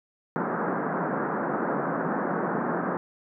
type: band-pass noise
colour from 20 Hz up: pink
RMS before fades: -28 dBFS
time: 0.36-2.97 s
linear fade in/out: 0 ms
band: 160 to 1600 Hz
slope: 48 dB/octave
effects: none